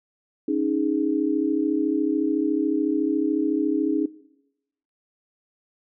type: chord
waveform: sine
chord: C# suspended second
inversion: none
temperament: equal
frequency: 277.2 / 311.1 / 415.3 Hz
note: C#4 / D#4 / G#4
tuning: 0 / 0 / 0 cents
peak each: -25 / -23 / -28 dBFS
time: 0.48-4.06 s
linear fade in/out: 5 ms
effects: noise-tail reverb RT60 0.9 s tail -20 dB re dry